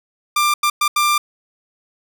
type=tone bursts at uneven times; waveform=sawtooth; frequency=1188 Hz; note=D6; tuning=20 cents sharp; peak=-10 dBFS; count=4; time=0.36-0.54 / 0.63-0.7 / 0.81-0.88 / 0.96-1.18 s; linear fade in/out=5 ms; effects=none